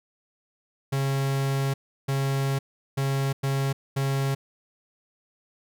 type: tone bursts at uneven times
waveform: 45% pulse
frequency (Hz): 136.7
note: C#3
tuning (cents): -24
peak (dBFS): -23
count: 5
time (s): 0.92-1.74 / 2.08-2.59 / 2.97-3.33 / 3.43-3.73 / 3.96-4.35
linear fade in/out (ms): 10
effects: none